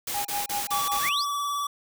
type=noise bursts; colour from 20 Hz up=white; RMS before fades=-31 dBFS; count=5; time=0.07-1.094 s; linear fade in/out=5 ms; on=180 ms; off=31 ms
type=tone with tremolo; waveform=triangle; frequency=816 Hz; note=G#5; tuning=31 cents flat; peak=-25 dBFS; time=0.14-0.99 s; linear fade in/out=5 ms; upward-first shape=sine; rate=5.3 Hz; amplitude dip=95%
type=tone with vibrato; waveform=square; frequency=1148 Hz; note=D6; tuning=40 cents flat; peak=-27 dBFS; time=0.71-1.67 s; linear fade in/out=5 ms; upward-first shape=triangle; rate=19 Hz; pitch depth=31 cents each way
type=exponential sweep; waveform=sine; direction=up; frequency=1566 to 5920 Hz; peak=-25 dBFS; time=1.01-1.26 s; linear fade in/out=50 ms
effects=none